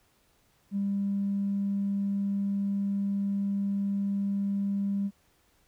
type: tone with tanh clipping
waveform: triangle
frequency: 199.2 Hz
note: G3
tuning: 28 cents sharp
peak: -26 dBFS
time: 0.71-5.11 s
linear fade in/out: 50 ms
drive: 4 dB
effects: pink hiss -67 dBFS RMS until 5.67 s